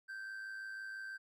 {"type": "tone with amplitude modulation", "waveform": "triangle", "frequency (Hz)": 1559, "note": "G6", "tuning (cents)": -10, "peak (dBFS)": -39, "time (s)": [0.08, 1.18], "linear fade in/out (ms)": 20, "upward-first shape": "sine", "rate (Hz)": 106, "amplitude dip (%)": 45, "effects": []}